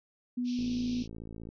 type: tone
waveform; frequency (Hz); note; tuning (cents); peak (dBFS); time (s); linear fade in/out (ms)
sine; 246; B3; -7; -29; 0.37-1.03; 10
type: band-pass noise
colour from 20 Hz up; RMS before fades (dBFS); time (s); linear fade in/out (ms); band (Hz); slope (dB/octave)
white; -49; 0.44-1.08; 50; 2400 to 5900; 96
type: click train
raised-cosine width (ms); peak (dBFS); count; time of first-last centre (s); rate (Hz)
3; -31; 51; 0.59-1.489; 55.6
effects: none